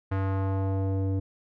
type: tone with low-pass filter sweep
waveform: square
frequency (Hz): 96.5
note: G2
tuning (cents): -27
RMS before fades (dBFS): -27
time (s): 0.11-1.2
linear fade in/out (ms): 10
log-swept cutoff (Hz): 1600 to 390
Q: 1.3
effects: none